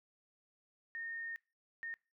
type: tone bursts at uneven times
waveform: sine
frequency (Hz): 1836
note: A#6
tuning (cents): -27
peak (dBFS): -40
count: 2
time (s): 0.95-1.36 / 1.83-1.94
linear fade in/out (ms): 0
effects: noise-tail reverb RT60 0.3 s tail -23 dB re dry